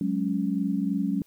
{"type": "chord", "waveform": "sine", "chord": "F# suspended second", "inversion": "none", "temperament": "just", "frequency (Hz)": [185, 208.1, 277.5], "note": ["F#3", "G#3", "C#4"], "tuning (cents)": [0, 4, 2], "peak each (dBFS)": -28, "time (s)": [0.01, 1.22], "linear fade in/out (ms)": 2, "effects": ["white hiss -64 dBFS RMS until 1.26 s"]}